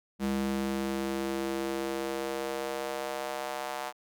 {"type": "tone with high-pass filter sweep", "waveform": "square", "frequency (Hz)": 67.5, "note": "C#2", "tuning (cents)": -45, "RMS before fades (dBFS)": -33, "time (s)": [0.19, 3.93], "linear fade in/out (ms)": 50, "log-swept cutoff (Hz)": [200, 780], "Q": 2.1, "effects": []}